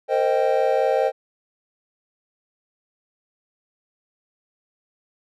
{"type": "chord", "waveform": "triangle", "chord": "C minor seventh", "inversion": "third", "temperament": "equal with one note detuned", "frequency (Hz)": [458.4, 523.3, 622.3, 784], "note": ["Bb4", "C5", "Eb5", "G5"], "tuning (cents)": [-29, 0, 0, 0], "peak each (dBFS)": [-22, -19, -21, -22], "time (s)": [0.08, 1.12], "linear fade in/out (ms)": 50, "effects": []}